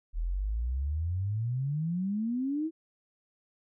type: exponential sweep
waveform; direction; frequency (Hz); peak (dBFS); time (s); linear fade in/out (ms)
sine; up; 38.89 to 329.9; -28; 0.13-2.71; 50
effects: none